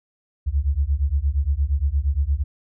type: beating tone pair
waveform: sine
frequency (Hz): 66.5 / 75.1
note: C2 / D2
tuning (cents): +29 / +39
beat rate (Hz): 8.6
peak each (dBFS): -21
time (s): 0.46-2.44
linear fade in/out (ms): 20
effects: none